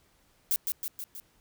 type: noise with echo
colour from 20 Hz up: violet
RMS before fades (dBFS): -26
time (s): 0.51-0.56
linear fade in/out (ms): 0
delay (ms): 160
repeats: 4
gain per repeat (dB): -4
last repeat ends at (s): 1.2
effects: pink hiss -66 dBFS RMS until 1.4 s